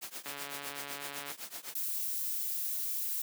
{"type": "noise with tremolo", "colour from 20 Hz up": "white", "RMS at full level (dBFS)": -40, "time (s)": [0.01, 1.75], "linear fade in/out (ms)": 20, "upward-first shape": "triangle", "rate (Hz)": 7.9, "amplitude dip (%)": 95}
{"type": "click train", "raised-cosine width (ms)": 0.3, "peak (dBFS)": -26, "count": 151, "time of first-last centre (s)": [0.26, 1.316], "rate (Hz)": 142}
{"type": "noise", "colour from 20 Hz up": "violet", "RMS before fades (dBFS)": -35, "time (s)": [1.75, 3.22], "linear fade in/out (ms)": 5}
{"effects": ["high-pass 200 Hz 12 dB/octave"]}